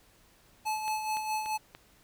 square tone with tremolo, 863 Hz, A5, 34 cents flat, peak -29 dBFS, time 0.65-1.58 s, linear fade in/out 20 ms, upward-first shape sine, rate 4.7 Hz, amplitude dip 50%
click train, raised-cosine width 0.3 ms, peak -28 dBFS, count 4, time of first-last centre 0.88-1.75 s, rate 3.45 Hz
effects pink hiss -62 dBFS RMS until 2.03 s

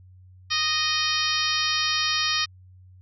harmonic tone, 620 Hz, D#5, 6 cents flat, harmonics 2 / 3 / 4 / 5 / 6 / 7 / 8 / 9, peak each -30 / -30 / -30 / -30 / -30 / -30 / -30 / -30 dBFS, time 0.5-2.46 s, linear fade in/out 20 ms, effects added 92 Hz sine -47 dBFS peak until 3.01 s

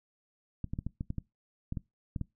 clicks, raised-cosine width 5 ms, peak -22 dBFS, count 11, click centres 0.643 / 0.735 / 0.789 / 0.866 / 1.009 / 1.104 / 1.183 / 1.724 / 1.772 / 2.162 / 2.213 s, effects noise-tail reverb RT60 0.2 s tail -22 dB re dry

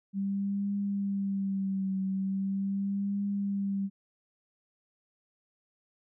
sine tone with vibrato, 196 Hz, G3, in tune, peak -28 dBFS, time 0.13-3.9 s, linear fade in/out 50 ms, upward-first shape triangle, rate 0.4 Hz, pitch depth 47 cents each way, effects none

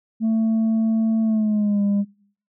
sine tone with pitch glide, 222.8 to 202 Hz, A3 to G#3, +22 to -48 cents, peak -14 dBFS, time 0.2-2.05 s, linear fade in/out 50 ms, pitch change -170 cents, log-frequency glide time 1.22-1.82 s, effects noise-tail reverb RT60 0.6 s tail -25 dB re dry + tanh soft clip ceiling -16 dBFS

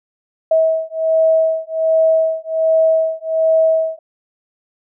sine beating tone pair, 643 / 644.3 Hz, E5 / E5, -43 / -40 cents, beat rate 1.3 Hz, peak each -15 dBFS, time 0.51-3.99 s, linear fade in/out 5 ms, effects none

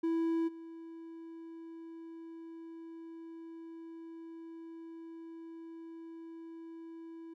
triangle tone with level steps, 329.6 Hz, E4, in tune, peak -27 / -43 dBFS, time 0.03-7.34 s, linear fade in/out 10 ms, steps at 0.47 s, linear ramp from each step 20 ms, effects none

